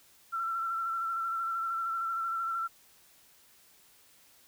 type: tone with vibrato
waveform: sine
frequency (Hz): 1348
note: E6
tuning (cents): +38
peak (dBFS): -30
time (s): 0.32-2.68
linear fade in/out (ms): 20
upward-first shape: square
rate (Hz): 13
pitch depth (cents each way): 24
effects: white hiss -61 dBFS RMS until 4.47 s